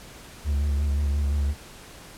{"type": "tone with vibrato", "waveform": "triangle", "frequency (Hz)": 71.8, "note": "D2", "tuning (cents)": -39, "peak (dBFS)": -19, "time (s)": [0.44, 1.55], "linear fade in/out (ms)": 50, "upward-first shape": "sine", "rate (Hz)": 5.7, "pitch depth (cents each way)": 39, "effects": ["pink hiss -45 dBFS RMS until 2.17 s", "low-pass 12000 Hz 12 dB/octave"]}